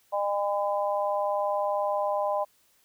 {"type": "harmonic tone", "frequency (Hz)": 202.3, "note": "G#3", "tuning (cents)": -45, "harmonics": [3, 4, 5], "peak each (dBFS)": [-27, -30, -31], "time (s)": [0.12, 2.45], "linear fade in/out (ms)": 20, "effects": ["white hiss -65 dBFS RMS until 2.84 s"]}